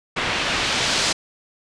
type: noise with low-pass filter sweep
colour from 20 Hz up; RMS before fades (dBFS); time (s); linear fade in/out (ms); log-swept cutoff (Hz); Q
white; -22; 0.16-1.13; 10; 2400 to 5600; 1
effects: resampled to 22050 Hz